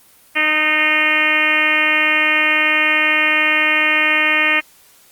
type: harmonic tone with a mistuned harmonic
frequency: 306.9 Hz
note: D#4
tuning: 24 cents flat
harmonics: 1 / 2 / 3 / 4 / 5 / 6 / 7 / 8 / 9 / 10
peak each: -27 / -27 / -29 / -24 / -27 / -18 / -18 / -18 / -22 / -27 dBFS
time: 0.35-4.61 s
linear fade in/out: 20 ms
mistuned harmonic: 4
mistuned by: +21 cents
effects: white hiss -49 dBFS RMS until 5.11 s + Opus 32 kbps